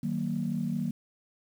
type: chord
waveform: sine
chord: D# minor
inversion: none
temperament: equal with one note detuned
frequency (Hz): 155.56 / 188.34 / 233.1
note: D#3 / F#3 / A#3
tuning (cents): 0 / +31 / 0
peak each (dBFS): -33 / -32 / -31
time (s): 0.03-0.91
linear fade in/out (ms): 5
effects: tanh soft clip ceiling -19 dBFS + 9-bit